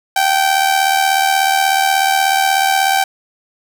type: tone with amplitude modulation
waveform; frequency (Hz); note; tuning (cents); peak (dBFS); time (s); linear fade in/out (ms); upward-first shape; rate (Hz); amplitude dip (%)
sawtooth; 776; G5; -18; -5; 0.16-3.04; 5; sine; 76.5; 60
effects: none